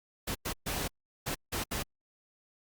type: noise bursts at uneven times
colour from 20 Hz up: pink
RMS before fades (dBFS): -34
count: 6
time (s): 0.27-0.35 / 0.45-0.53 / 0.66-0.88 / 1.26-1.35 / 1.52-1.64 / 1.71-1.83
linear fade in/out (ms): 10
effects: Opus 48 kbps